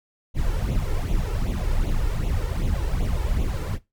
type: noise with flanger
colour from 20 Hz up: brown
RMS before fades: -23 dBFS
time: 0.34-3.79 s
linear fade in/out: 50 ms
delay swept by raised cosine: 0.29 to 2.29 ms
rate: 2.6 Hz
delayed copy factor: +0.75
effects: noise-tail reverb RT60 0.2 s tail -18 dB re dry + MP3 96 kbps